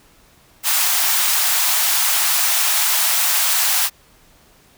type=high-pass noise; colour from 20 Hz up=white; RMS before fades=-17 dBFS; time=0.63-3.9 s; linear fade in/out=50 ms; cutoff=680 Hz; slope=48 dB/octave; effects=pink hiss -52 dBFS RMS until 4.77 s